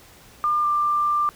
sine tone pair in turn, 1200 / 1186.9 Hz, D6 / D6, +37 / +18 cents, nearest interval unison, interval 19 cents, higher first, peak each -18 dBFS, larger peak neither, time 0.44-0.64 / 0.64-1.29 s, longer second, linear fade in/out 0 ms, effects pink hiss -49 dBFS RMS until 1.35 s

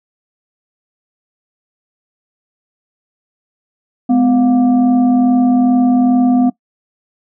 sine tone with frequency modulation, 251.7 Hz, B3, 33 cents sharp, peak -8 dBFS, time 4.09-6.5 s, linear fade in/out 10 ms, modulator 461 Hz, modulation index 0.52, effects noise-tail reverb RT60 0.1 s tail -20 dB re dry

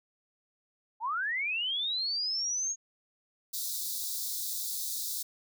sine linear sweep, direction up, 830.6 to 6645 Hz, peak -29 dBFS, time 1-2.76 s, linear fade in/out 50 ms
white high-pass noise, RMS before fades -35 dBFS, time 3.53-5.23 s, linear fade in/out 10 ms, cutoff 3600 Hz, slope 96 dB/octave
effects none

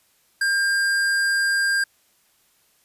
sine tone with hard clipping, 1601 Hz, G6, 36 cents sharp, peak -20 dBFS, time 0.41-1.84 s, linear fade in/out 5 ms, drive 15 dB, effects white hiss -62 dBFS RMS until 2.84 s + resampled to 32000 Hz

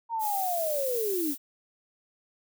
sine linear sweep, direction down, 936 to 267.3 Hz, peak -27 dBFS, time 0.09-1.35 s, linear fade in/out 50 ms
violet noise, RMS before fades -34 dBFS, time 0.19-1.38 s, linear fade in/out 50 ms
effects none

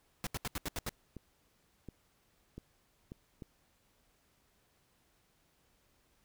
pink noise bursts, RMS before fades -37 dBFS, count 7, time 0.24-0.892 s, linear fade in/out 0 ms, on 28 ms, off 76 ms
clicks, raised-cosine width 3 ms, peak -32 dBFS, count 5, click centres 1.167 / 1.887 / 2.58 / 3.119 / 3.422 s
effects pink hiss -72 dBFS RMS until 6.24 s

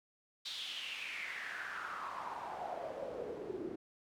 pink noise with band-pass filter sweep, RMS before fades -43 dBFS, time 0.45-3.76 s, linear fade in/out 10 ms, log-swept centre 3900 to 320 Hz, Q 5.2, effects none

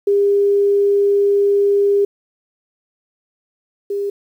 sine tone pair in turn, 402.7 / 402.7 Hz, G4 / G4, +47 / +47 cents, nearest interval unison, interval 0 cents, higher neither, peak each -11 / -18 dBFS, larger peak first, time 0.07-2.05 / 3.9-4.1 s, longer first, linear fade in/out 5 ms, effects 8-bit

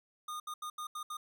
square tone bursts at uneven times, 1224 Hz, D#6, 29 cents flat, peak -39 dBFS, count 6, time 0.28-0.4 / 0.47-0.54 / 0.62-0.7 / 0.78-0.87 / 0.95-1.03 / 1.1-1.17 s, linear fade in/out 5 ms, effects none

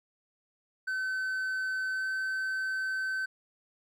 triangle tone with pitch glide, 1526 to 1534.8 Hz, G6 to G6, -47 to -37 cents, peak -28 dBFS, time 0.87-3.26 s, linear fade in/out 10 ms, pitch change +10 cents, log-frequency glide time 1.92-2.07 s, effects none

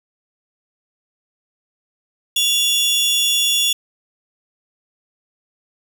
sawtooth tone pair together, 2794 / 3430 Hz, F7 / A7, 0 / -45 cents, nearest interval major third, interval 355 cents, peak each -17 / -13 dBFS, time 2.36-3.73 s, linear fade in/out 5 ms, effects none

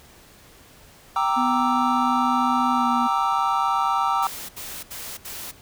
triangle chord, E half-diminished seventh, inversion first, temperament equal, 784 / 932.3 / 1174.7 / 1318.5 Hz, G5 / Bb5 / D6 / E6, 0 / 0 / 0 / 0 cents, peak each -23 dBFS, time 1.16-4.27 s, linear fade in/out 2 ms
triangle tone with pitch glide, 248.9 to 242.4 Hz, B3 to B3, +14 to -32 cents, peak -22 dBFS, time 1.36-3.08 s, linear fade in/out 20 ms, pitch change -46 cents, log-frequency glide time 2.74-2.87 s
white noise bursts, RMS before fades -35 dBFS, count 4, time 4.22-5.516 s, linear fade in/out 10 ms, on 270 ms, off 72 ms
effects pink hiss -50 dBFS RMS until 5.61 s

